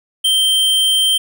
square tone, 3136 Hz, G7, in tune, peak -12 dBFS, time 0.24-1.18 s, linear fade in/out 10 ms, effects none

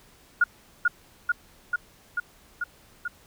sine tone with echo, 1430 Hz, F6, 41 cents sharp, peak -15 dBFS, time 0.41-0.44 s, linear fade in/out 5 ms, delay 440 ms, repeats 6, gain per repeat -2 dB, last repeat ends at 3.08 s, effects pink hiss -56 dBFS RMS until 3.26 s

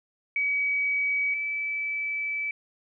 sine tone pair in turn, 2272 / 2306 Hz, C#7 / D7, +42 / -32 cents, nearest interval unison, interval 26 cents, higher second, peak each -23 / -27 dBFS, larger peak first, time 0.36-1.34 / 1.34-2.51 s, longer second, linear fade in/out 2 ms, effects none

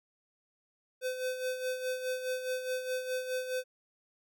square tone with tremolo, 510 Hz, C5, 44 cents flat, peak -31 dBFS, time 1.01-3.64 s, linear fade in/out 50 ms, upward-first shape sine, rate 4.8 Hz, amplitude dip 60%, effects none

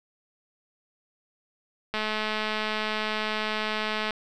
click train, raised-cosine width 0.3 ms, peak -13 dBFS, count 467, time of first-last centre 1.94-4.107 s, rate 215 Hz, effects none

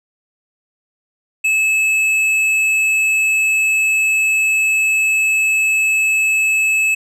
sine tone with hard clipping, 2600 Hz, E7, 24 cents flat, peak -14 dBFS, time 1.44-6.95 s, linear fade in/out 10 ms, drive 7 dB, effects none

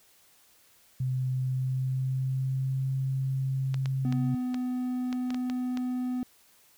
sine tone with pitch glide, 129 to 133.32 Hz, C3 to C3, -24 to +33 cents, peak -26 dBFS, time 1-4.35 s, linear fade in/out 5 ms, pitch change +57 cents, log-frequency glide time 1.28-2.96 s
clicks, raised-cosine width 0.2 ms, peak -21 dBFS, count 9, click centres 3.743 / 3.858 / 4.125 / 4.544 / 5.128 / 5.305 / 5.345 / 5.499 / 5.773 s
triangle tone, 250.9 Hz, B3, 28 cents sharp, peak -26 dBFS, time 4.05-6.23 s, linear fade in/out 0 ms
effects white hiss -61 dBFS RMS until 6.77 s

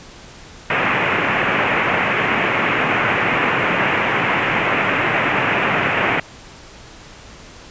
white band-pass noise, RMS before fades -18 dBFS, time 0.7-6.2 s, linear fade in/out 2 ms, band 100 to 2600 Hz, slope 48 dB/octave, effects pink hiss -40 dBFS RMS until 7.7 s + resampled to 16000 Hz

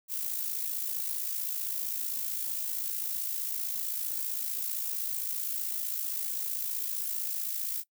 violet noise with amplitude modulation, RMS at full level -31 dBFS, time 0.08-7.84 s, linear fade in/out 50 ms, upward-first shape sine, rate 55.5 Hz, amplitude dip 55%, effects noise-tail reverb RT60 0.1 s tail -21 dB re dry

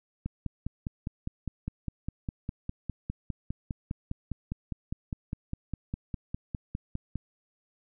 click train, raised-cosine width 5 ms, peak -20 dBFS, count 35, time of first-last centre 0.26-7.157 s, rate 4.93 Hz, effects none

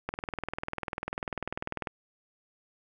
click train, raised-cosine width 0.5 ms, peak -17 dBFS, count 37, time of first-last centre 0.09-1.872 s, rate 20.2 Hz, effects none

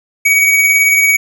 square tone with tremolo, 2258 Hz, C#7, 31 cents sharp, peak -7 dBFS, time 0.25-1.17 s, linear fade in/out 10 ms, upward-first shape sine, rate 18 Hz, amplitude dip 30%, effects none

